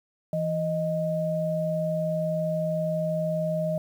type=tone pair together; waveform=sine; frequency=165.16 / 622.3 Hz; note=E3 / D#5; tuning=+4 / 0 cents; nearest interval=octave + major seventh; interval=2296 cents; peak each=-28 / -26 dBFS; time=0.33-3.78 s; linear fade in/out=2 ms; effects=9-bit